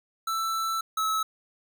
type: tone pair in turn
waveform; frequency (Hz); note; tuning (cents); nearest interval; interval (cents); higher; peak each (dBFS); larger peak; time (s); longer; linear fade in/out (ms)
square; 1326 / 1296.5; E6 / E6; +10 / -29; unison; 39; first; -27 / -25; second; 0.27-0.81 / 0.97-1.23; first; 5
effects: 11-bit